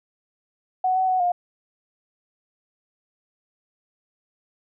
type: tone with pitch steps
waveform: sine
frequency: 743 / 752 / 743 / 710 Hz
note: F#5 / F#5 / F#5 / F5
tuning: +7 / +28 / +7 / +28 cents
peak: -18 dBFS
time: 0.84-1.32 s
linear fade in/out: 5 ms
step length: 120 ms
effects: none